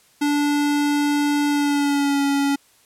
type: tone with pitch glide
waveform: square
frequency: 291 to 280.4 Hz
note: D4 to C#4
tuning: -16 to +20 cents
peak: -18 dBFS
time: 0.21-2.56 s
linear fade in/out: 10 ms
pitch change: -64 cents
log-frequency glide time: 1.48-2.22 s
effects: white hiss -56 dBFS RMS until 2.85 s + low-pass 12000 Hz 12 dB/octave

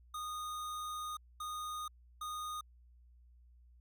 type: tone bursts at uneven times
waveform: square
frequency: 1233 Hz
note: D#6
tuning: 16 cents flat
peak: -40 dBFS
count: 3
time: 0.14-1.17 / 1.4-1.88 / 2.21-2.61 s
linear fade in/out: 5 ms
effects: added 60 Hz sine -59 dBFS peak until 3.8 s

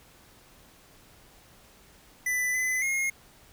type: tone with pitch steps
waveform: square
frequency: 1993 / 2019 / 2147 Hz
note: B6 / B6 / C7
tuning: +15 / +38 / +44 cents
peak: -26 dBFS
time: 2.26-3.1 s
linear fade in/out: 5 ms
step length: 280 ms
effects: pink hiss -56 dBFS RMS until 3.52 s

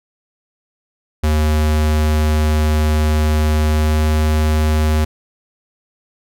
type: tone with pitch glide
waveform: square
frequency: 76.7 to 77.19 Hz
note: D#2 to D#2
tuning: -24 to -13 cents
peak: -13 dBFS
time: 1.23-5.05 s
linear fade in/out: 10 ms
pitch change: +11 cents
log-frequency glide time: 3.67-4.04 s
effects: none

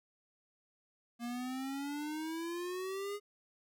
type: exponential sweep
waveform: square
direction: up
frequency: 234.5 to 415.3 Hz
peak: -38 dBFS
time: 1.19-3.2 s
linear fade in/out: 50 ms
effects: none

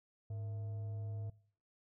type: tone with frequency modulation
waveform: sine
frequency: 104.8 Hz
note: G#2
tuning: 16 cents sharp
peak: -38 dBFS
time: 0.3-1.3 s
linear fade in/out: 5 ms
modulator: 567 Hz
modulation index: 0.2
effects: noise-tail reverb RT60 0.5 s tail -21 dB re dry + tanh soft clip ceiling -35 dBFS

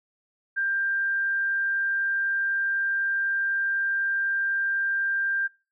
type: tone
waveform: sine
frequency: 1588 Hz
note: G6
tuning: 22 cents sharp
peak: -23 dBFS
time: 0.56-5.48 s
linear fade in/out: 20 ms
effects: noise-tail reverb RT60 0.3 s tail -22 dB re dry

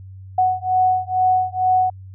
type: beating tone pair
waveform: sine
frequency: 740 / 742.2 Hz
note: F#5 / F#5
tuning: 0 / +5 cents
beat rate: 2.2 Hz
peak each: -18 dBFS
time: 0.38-1.9 s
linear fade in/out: 5 ms
effects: added 95 Hz sine -35 dBFS peak until 2.14 s

